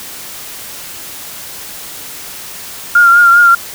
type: tone with vibrato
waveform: sine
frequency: 1399 Hz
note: F6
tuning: 3 cents sharp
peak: -3 dBFS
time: 2.95-3.55 s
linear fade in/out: 5 ms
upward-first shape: triangle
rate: 5 Hz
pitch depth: 43 cents each way
effects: white hiss -28 dBFS RMS until 3.74 s